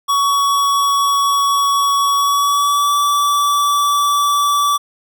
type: tone with pitch glide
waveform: square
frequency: 1124 to 1154.9 Hz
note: C#6 to D6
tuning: +24 to -29 cents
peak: -13 dBFS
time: 0.08-4.78 s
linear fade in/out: 20 ms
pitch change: +47 cents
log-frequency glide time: 2.13-2.94 s
effects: none